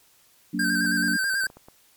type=chord; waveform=sine; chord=Gb augmented; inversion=none; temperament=just; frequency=185 / 231.2 / 289.1 Hz; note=Gb3 / Bb3 / D4; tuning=0 / -14 / -27 cents; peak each=-29 dBFS; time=0.53-1.17 s; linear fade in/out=10 ms
type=tone with vibrato; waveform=square; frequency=1568 Hz; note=G6; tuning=in tune; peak=-23 dBFS; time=0.59-1.47 s; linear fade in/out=5 ms; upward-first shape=square; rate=9.2 Hz; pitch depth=37 cents each way
type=clicks; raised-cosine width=1 ms; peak=-31 dBFS; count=10; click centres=0.848 / 1.039 / 1.084 / 1.242 / 1.34 / 1.438 / 1.469 / 1.501 / 1.57 / 1.685 s
effects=white hiss -59 dBFS RMS until 1.96 s + MP3 96 kbps